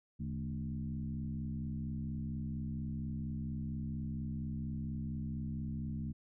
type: tone with frequency modulation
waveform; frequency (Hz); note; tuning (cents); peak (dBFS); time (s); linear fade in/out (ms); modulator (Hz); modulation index
sine; 151.3; D#3; -48; -36; 0.19-6.13; 20; 64.3; 1.4
effects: none